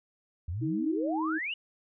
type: exponential sweep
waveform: sine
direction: up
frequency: 77.1 to 2979 Hz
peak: -31 dBFS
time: 0.48-1.54 s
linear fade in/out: 5 ms
type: tone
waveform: sine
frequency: 316.8 Hz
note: D#4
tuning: 31 cents sharp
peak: -29 dBFS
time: 0.61-1.39 s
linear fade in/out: 20 ms
effects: none